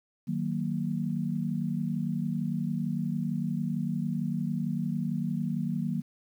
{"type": "chord", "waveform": "sine", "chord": "D# minor", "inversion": "none", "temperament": "just", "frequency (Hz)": [155.56, 186.68, 233.3], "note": ["D#3", "F#3", "A#3"], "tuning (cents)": [0, 16, 2], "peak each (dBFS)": -32, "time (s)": [0.27, 6.02], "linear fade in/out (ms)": 20, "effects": ["10-bit"]}